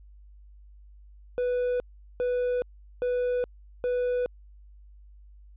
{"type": "tone bursts", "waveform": "triangle", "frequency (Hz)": 493.9, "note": "B4", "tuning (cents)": 0, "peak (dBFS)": -22, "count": 4, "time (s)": [1.38, 4.26], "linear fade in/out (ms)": 0, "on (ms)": 420, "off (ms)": 400, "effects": ["added 50 Hz sine -48 dBFS peak until 5.56 s", "resampled to 8000 Hz"]}